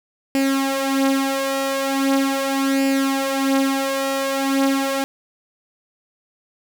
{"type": "tone with flanger", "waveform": "sawtooth", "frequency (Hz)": 271.6, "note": "C#4", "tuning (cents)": -35, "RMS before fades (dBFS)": -20, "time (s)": [0.35, 5.04], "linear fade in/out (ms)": 0, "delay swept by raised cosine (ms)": [0.4, 5.8], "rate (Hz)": 0.4, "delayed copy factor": 0.65, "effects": []}